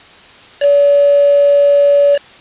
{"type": "tone with quantisation", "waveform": "sine", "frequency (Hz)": 571, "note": "D5", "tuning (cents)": -49, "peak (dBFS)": -6, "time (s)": [0.6, 2.19], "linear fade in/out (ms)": 50, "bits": 3, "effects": ["white hiss -39 dBFS RMS until 2.4 s", "resampled to 8000 Hz"]}